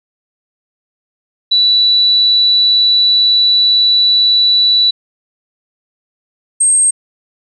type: tone pair in turn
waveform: sine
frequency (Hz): 3951 / 8428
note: B7 / C9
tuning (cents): 0 / +12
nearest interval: octave + minor second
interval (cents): 1312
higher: second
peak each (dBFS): -7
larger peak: neither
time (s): 1.51-4.91 / 6.6-6.91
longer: first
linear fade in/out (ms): 10
effects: none